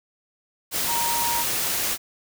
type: tone in noise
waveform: sine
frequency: 939 Hz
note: A#5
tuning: 12 cents sharp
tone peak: -25 dBFS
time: 0.86-1.45 s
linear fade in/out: 50 ms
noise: white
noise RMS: -25 dBFS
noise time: 0.71-1.98 s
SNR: -3 dB
effects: none